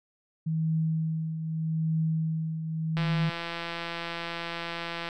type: tone with tremolo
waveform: sine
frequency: 160 Hz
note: D#3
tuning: 49 cents sharp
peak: -23 dBFS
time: 0.46-3.3 s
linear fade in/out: 10 ms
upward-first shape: triangle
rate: 0.81 Hz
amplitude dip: 60%
type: click train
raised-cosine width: 0.3 ms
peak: -18 dBFS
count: 359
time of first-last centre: 2.97-5.088 s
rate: 169 Hz
effects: none